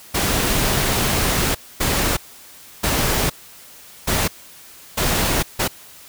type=noise bursts at uneven times; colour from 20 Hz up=pink; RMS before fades=-19 dBFS; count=6; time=0.14-1.55 / 1.8-2.17 / 2.83-3.3 / 4.07-4.28 / 4.97-5.43 / 5.59-5.68 s; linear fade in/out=10 ms; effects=white hiss -43 dBFS RMS until 6.08 s